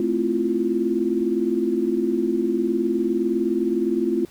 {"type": "chord", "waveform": "sine", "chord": "F major seventh", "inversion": "first", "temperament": "equal", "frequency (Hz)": [220, 261.6, 329.6, 349.2], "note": ["A3", "C4", "E4", "F4"], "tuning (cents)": [0, 0, 0, 0], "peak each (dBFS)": [-26, -26, -26, -22], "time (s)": [0, 4.25], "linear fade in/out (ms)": 2, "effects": ["pink hiss -51 dBFS RMS until 4.3 s"]}